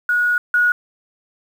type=tone pair in turn; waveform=sine; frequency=1454 / 1454 Hz; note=F#6 / F#6; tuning=-31 / -31 cents; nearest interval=unison; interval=0 cents; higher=neither; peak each=-14 / -12 dBFS; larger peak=second; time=0.09-0.38 / 0.54-0.72 s; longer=first; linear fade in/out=2 ms; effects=7-bit

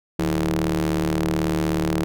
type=ring-modulated tone; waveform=sawtooth; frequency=76.2 Hz; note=D#2; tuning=36 cents flat; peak=-13 dBFS; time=0.19-2.04 s; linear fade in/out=0 ms; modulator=248 Hz; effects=none

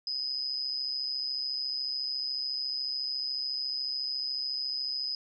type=tone with amplitude modulation; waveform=sine; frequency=5030 Hz; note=D#8; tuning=18 cents sharp; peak=-27 dBFS; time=0.07-5.15 s; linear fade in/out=2 ms; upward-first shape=sine; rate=134 Hz; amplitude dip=75%; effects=none

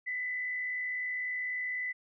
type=tone with frequency modulation; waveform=sine; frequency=2000 Hz; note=B6; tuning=21 cents sharp; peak=-32 dBFS; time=0.06-1.93 s; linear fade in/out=20 ms; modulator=63.8 Hz; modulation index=0.5; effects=none

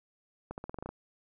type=accelerating click train; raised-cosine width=1 ms; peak=-25 dBFS; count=9; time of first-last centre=0.51-0.89 s; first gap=69 ms; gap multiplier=0.89; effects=none

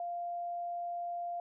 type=tone; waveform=sine; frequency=696 Hz; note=F5; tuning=6 cents flat; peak=-35 dBFS; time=0-1.4 s; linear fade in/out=2 ms; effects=none

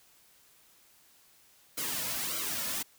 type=noise with flanger; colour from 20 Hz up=white; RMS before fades=-34 dBFS; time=1.77-2.83 s; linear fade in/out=10 ms; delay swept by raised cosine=1.1 to 2.6 ms; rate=1.7 Hz; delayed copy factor=-0.75; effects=white hiss -62 dBFS RMS until 2.98 s

